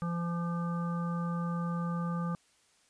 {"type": "harmonic tone", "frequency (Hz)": 171.2, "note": "F3", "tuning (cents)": -34, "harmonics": [1, 3, 5, 7, 9], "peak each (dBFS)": [-31, -44, -47, -40, -52], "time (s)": [0.02, 2.35], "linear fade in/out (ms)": 0, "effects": ["white hiss -67 dBFS RMS until 2.89 s", "resampled to 22050 Hz"]}